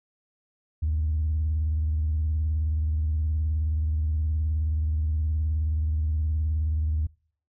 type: tone with vibrato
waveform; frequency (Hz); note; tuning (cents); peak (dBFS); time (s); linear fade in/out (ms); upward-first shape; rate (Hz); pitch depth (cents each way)
sine; 77.5; D#2; -6; -21; 0.82-7.07; 10; sine; 19; 88
effects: noise-tail reverb RT60 0.5 s tail -25 dB re dry + tanh soft clip ceiling -19 dBFS